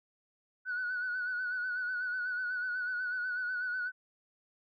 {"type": "tone with vibrato", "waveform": "sine", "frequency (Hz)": 1480, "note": "F#6", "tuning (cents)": 0, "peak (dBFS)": -31, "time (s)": [0.65, 3.92], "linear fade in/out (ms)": 50, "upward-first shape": "sine", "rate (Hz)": 8.1, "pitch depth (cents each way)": 46, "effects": ["tanh soft clip ceiling -28 dBFS"]}